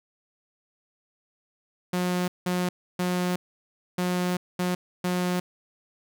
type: tone bursts at uneven times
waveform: sawtooth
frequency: 179.7 Hz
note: F3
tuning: 50 cents sharp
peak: -20 dBFS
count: 6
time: 1.93-2.28 / 2.46-2.69 / 2.99-3.36 / 3.98-4.37 / 4.59-4.75 / 5.04-5.4 s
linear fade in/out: 5 ms
effects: none